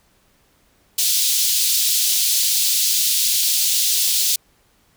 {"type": "high-pass noise", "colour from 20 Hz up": "pink", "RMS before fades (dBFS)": -18, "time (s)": [0.98, 4.36], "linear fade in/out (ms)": 5, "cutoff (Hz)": 3600, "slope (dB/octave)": 24, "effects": ["pink hiss -59 dBFS RMS until 4.96 s"]}